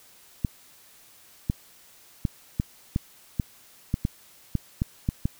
clicks, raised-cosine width 5 ms, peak -11 dBFS, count 12, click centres 0.448 / 1.499 / 2.252 / 2.599 / 2.961 / 3.398 / 3.941 / 4.051 / 4.553 / 4.819 / 5.089 / 5.255 s, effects white hiss -54 dBFS RMS until 5.39 s

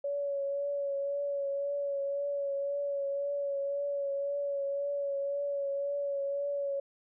sine tone with vibrato, 563 Hz, C#5, 27 cents sharp, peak -30 dBFS, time 0.04-6.8 s, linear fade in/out 5 ms, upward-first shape triangle, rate 1.9 Hz, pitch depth 26 cents each way, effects none

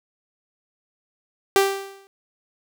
sawtooth tone with exponential decay, 392 Hz, G4, in tune, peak -8 dBFS, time 1.56-2.07 s, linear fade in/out 0 ms, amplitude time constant 110 ms, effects none

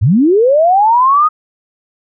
sine linear sweep, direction up, 84 to 1264 Hz, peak -6 dBFS, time 0.01-1.29 s, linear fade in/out 20 ms, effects none

